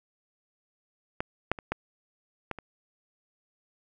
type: clicks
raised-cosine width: 0.5 ms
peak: -14 / -9 / -24 / -13 / -17 / -25 dBFS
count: 6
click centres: 1.205 / 1.516 / 1.588 / 1.72 / 2.513 / 2.587 s
effects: none